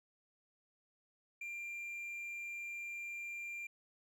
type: tone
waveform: triangle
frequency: 2382 Hz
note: D7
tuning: 24 cents sharp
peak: -40 dBFS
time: 1.41-3.67 s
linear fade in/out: 5 ms
effects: none